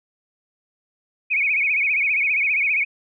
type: tone with vibrato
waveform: sine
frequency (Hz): 2352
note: D7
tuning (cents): +2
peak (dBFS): -17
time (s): 1.3-2.85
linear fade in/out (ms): 20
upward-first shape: sine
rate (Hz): 15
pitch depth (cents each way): 140
effects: none